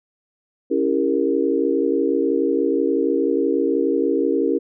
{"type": "chord", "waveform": "sine", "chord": "C# diminished seventh", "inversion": "none", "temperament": "equal with one note detuned", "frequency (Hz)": [277.2, 329.6, 400, 466.2], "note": ["C#4", "E4", "G4", "Bb4"], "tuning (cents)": [0, 0, 35, 0], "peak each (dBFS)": -22, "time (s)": [0.7, 4.59], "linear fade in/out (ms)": 20, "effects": []}